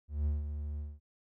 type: tone with ADSR envelope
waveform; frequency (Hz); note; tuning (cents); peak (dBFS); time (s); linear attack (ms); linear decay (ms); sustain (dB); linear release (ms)
triangle; 73.9; D2; +11; -25; 0.08-1; 180; 170; -8; 210
effects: none